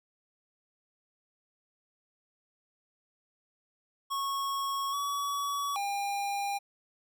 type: tone with pitch steps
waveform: square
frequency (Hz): 1101 / 1133 / 803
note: C#6 / C#6 / G5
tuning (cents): -12 / +37 / +41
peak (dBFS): -31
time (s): 4.1-6.59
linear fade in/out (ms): 20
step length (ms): 830
effects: none